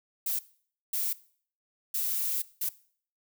violet noise bursts at uneven times, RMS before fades -30 dBFS, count 4, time 0.26-0.39 / 0.93-1.13 / 1.94-2.42 / 2.61-2.69 s, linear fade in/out 5 ms, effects noise-tail reverb RT60 0.5 s tail -19 dB re dry

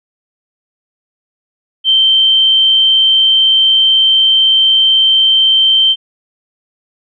sine tone, 3121 Hz, G7, 8 cents flat, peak -6 dBFS, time 1.84-5.96 s, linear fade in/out 50 ms, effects none

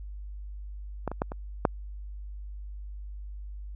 clicks, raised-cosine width 1 ms, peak -15 / -20 / -12 / -22 / -6 dBFS, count 5, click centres 1.077 / 1.116 / 1.219 / 1.319 / 1.652 s, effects added 50 Hz sine -37 dBFS peak until 3.75 s

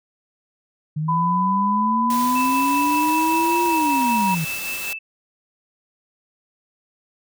sine linear two-way sweep, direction up then down, 150.4 to 349.2 to 151.3 Hz, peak -21 dBFS, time 0.96-4.45 s, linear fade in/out 10 ms, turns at 3.65 s
sine tone with pitch glide, 1000 to 952.6 Hz, B5 to A#5, +21 to +37 cents, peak -18 dBFS, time 1.08-4.35 s, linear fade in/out 10 ms, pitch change -84 cents, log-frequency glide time 2.43-3.72 s
white noise, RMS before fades -31 dBFS, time 2.1-4.93 s, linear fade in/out 2 ms
sine tone with tremolo, 2637 Hz, E7, in tune, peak -25 dBFS, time 2.35-4.99 s, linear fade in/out 10 ms, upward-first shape sine, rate 5.2 Hz, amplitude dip 45%
effects none

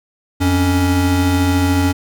square tone pair together, 88.66 / 279.7 Hz, F2 / C#4, +27 / +16 cents, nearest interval octave + minor sixth, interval 1989 cents, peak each -16 dBFS, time 0.4-1.93 s, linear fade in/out 20 ms, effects none

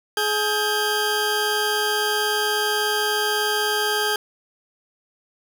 20% pulse tone pair together, 421.6 / 1590 Hz, G#4 / G6, +26 / +24 cents, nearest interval octave + major seventh, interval 2298 cents, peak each -18 dBFS, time 0.17-4.16 s, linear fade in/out 2 ms, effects none

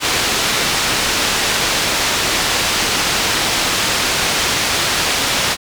white low-pass noise, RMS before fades -17 dBFS, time 0-5.57 s, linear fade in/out 50 ms, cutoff 5100 Hz, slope 12 dB/octave, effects none

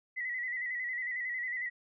sine tone with vibrato, 1975.5 Hz, B6, in tune, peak -33 dBFS, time 0.16-1.7 s, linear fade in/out 20 ms, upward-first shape square, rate 11 Hz, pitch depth 46 cents each way, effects none

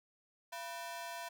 sawtooth ring-modulated tone, 830.6 Hz, G#5, in tune, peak -35 dBFS, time 0.52-1.29 s, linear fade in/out 10 ms, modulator 148 Hz, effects none

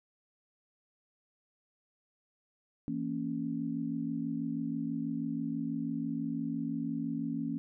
sine chord, A# diminished, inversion second, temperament equal with one note detuned, 164.81 / 231.1 / 277.2 Hz, E3 / A#3 / C#4, 0 / -15 / 0 cents, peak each -39 / -36 / -35 dBFS, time 2.88-7.58 s, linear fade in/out 0 ms, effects none

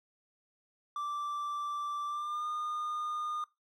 triangle tone with pitch glide, 1171 to 1218.6 Hz, D6 to D#6, -5 to -36 cents, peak -32 dBFS, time 0.96-3.44 s, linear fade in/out 2 ms, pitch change +69 cents, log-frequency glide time 2.07-2.47 s, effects noise-tail reverb RT60 0.2 s tail -18 dB re dry

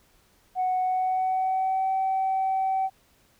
sine tone with pitch glide, 740 to 765.2 Hz, F#5 to G5, 0 to -42 cents, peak -21 dBFS, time 0.55-2.9 s, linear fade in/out 50 ms, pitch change +58 cents, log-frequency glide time 0.81-1.91 s, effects tanh soft clip ceiling -19 dBFS + pink hiss -62 dBFS RMS until 3.39 s

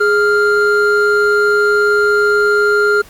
triangle tone pair together, 415.3 / 1396.9 Hz, G#4 / F6, 0 / 0 cents, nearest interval octave + major sixth, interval 2100 cents, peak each -10 dBFS, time 0-3.02 s, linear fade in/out 10 ms, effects pink hiss -41 dBFS RMS until 3.09 s + MP3 96 kbps

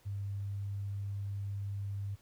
sine tone, 99.9 Hz, G2, 33 cents sharp, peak -35 dBFS, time 0.05-2.16 s, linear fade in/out 20 ms, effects pink hiss -66 dBFS RMS until 2.21 s

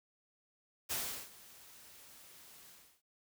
white noise with ADSR envelope, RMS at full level -36 dBFS, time 0.89-3.02 s, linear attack 24 ms, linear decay 370 ms, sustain -21 dB, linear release 330 ms, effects none

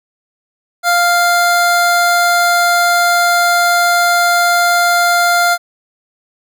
square tone pair together, 698.5 / 1395.4 Hz, F5 / F6, 0 / -2 cents, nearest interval octave, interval 1198 cents, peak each -13 dBFS, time 0.83-5.58 s, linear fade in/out 50 ms, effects none

